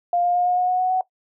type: tone with pitch steps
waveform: sine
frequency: 701 / 707.1 / 713.3 / 719.5 / 725.7 / 732 / 738.4 / 744.8 Hz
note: F5 / F5 / F5 / F#5 / F#5 / F#5 / F#5 / F#5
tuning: +6 / +21 / +36 / -49 / -34 / -19 / -4 / +11 cents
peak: -17 dBFS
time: 0.13-1.01 s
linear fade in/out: 2 ms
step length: 110 ms
effects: noise-tail reverb RT60 0.1 s tail -18 dB re dry